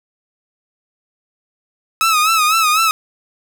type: tone with vibrato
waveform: sawtooth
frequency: 1277 Hz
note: D#6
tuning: 45 cents sharp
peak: -8 dBFS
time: 2.01-2.91 s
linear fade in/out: 0 ms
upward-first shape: sine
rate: 4 Hz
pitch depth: 81 cents each way
effects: none